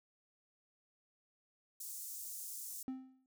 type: high-pass noise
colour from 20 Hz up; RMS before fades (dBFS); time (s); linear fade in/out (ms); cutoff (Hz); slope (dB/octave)
pink; -46; 1.8-2.83; 5; 6900; 24
type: tone with exponential decay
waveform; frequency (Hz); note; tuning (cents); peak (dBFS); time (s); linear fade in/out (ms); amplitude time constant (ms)
triangle; 260.9; C4; -5; -34; 2.88-3.26; 1; 81
effects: none